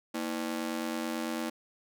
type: ring-modulated tone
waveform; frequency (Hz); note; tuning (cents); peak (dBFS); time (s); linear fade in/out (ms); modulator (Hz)
sawtooth; 277.2; C#4; 0; -25; 0.14-1.5; 10; 44.5
effects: none